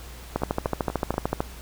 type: two click trains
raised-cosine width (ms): 1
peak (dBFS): -9 / -16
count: 15 / 4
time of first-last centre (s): 0.36-1.405 / 0.42-1.141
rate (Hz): 13.4 / 4.16
effects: added 60 Hz sine -40 dBFS peak until 1.61 s + pink hiss -45 dBFS RMS until 1.61 s